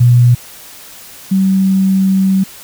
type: tone pair in turn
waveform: sine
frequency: 121.7 / 191.46 Hz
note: B2 / G3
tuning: -25 / -41 cents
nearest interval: minor sixth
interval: 784 cents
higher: second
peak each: -4 / -8 dBFS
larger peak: first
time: 0-0.35 / 1.31-2.44 s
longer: second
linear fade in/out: 10 ms
effects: white hiss -35 dBFS RMS until 2.63 s